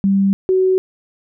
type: tone pair in turn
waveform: sine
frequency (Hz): 196 / 374.8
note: G3 / F#4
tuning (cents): 0 / +22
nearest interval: major seventh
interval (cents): 1122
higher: second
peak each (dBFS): -11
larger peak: neither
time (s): 0.04-0.33 / 0.49-0.78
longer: neither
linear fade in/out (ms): 0
effects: none